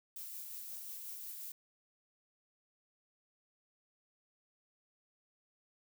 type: noise with tremolo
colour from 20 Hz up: violet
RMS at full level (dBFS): -45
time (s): 0.16-1.52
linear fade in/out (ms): 2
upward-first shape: sine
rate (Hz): 5.6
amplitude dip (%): 25
effects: none